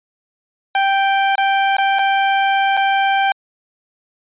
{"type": "tone with dropouts", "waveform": "sawtooth", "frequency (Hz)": 784, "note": "G5", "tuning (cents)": 0, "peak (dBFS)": -9, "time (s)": [0.75, 3.32], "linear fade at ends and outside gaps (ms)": 2, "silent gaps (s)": [[1.355, 1.38], [1.768, 1.783], [1.987, 1.991], [2.769, 2.773]], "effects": ["resampled to 8000 Hz"]}